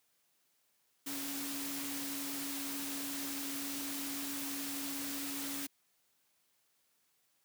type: tone in noise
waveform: sine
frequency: 279.6 Hz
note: C#4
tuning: 15 cents sharp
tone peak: -42 dBFS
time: 1.06-5.67 s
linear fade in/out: 10 ms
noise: white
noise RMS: -41 dBFS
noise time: 1.06-5.67 s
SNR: -4 dB
effects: white hiss -75 dBFS RMS until 7.44 s + high-pass 100 Hz 12 dB/octave